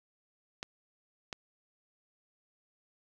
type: clicks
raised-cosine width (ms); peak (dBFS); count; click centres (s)
0.2; -20; 2; 0.629 / 1.328
effects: none